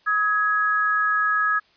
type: tone pair together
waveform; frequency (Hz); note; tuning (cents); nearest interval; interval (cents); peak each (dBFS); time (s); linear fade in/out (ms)
sine; 1271 / 1667.1; D#6 / G#6; +36 / +6; perfect fourth; 470; -21; 0.06-1.6; 20
effects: white hiss -59 dBFS RMS until 1.76 s + resampled to 11025 Hz